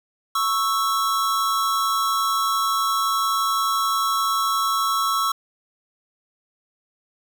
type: tone pair together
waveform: square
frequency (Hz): 1107.1 / 1318.5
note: C#6 / E6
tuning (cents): -3 / 0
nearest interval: minor third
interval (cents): 303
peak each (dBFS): -23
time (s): 0.35-5.32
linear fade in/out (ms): 5
effects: none